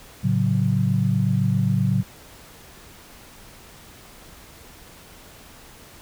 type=chord; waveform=sine; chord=F# minor; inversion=first; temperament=just; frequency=111 / 138.75 / 185 Hz; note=A2 / C#3 / F#3; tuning=+16 / +2 / 0 cents; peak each=-22 dBFS; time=0.23-2.03 s; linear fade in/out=20 ms; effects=pink hiss -46 dBFS RMS until 6.01 s